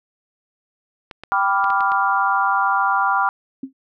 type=clicks; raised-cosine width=0.3 ms; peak=-18 dBFS; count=6; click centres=1.112 / 1.236 / 1.642 / 1.703 / 1.807 / 1.919 s
type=chord; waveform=sine; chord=G dominant seventh; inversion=none; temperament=equal; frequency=784 / 987.8 / 1174.7 / 1396.9 Hz; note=G5 / B5 / D6 / F6; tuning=0 / 0 / 0 / 0 cents; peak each=-21 dBFS; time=1.32-3.29 s; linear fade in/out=0 ms
type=tone with exponential decay; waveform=sine; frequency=266.5 Hz; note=C4; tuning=32 cents sharp; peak=-22 dBFS; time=3.63-3.73 s; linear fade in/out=5 ms; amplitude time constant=20 ms
effects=none